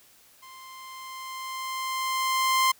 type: tone with level ramp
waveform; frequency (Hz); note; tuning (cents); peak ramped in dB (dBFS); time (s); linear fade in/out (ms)
sawtooth; 1046.5; C6; 0; -42 to -15; 0.42-2.72; 10
effects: white hiss -57 dBFS RMS until 2.79 s